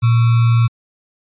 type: tone with sample-and-hold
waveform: sine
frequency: 116.54 Hz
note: A#2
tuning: in tune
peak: -9 dBFS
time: 0.02-0.68 s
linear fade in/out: 20 ms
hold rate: 1225 Hz
effects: resampled to 8000 Hz